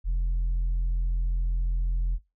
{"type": "tone", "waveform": "sine", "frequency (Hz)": 42.72, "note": "F1", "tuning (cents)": -37, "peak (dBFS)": -20, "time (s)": [0.04, 2.19], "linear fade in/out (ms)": 50, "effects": ["noise-tail reverb RT60 0.2 s tail -19 dB re dry", "tanh soft clip ceiling -22 dBFS"]}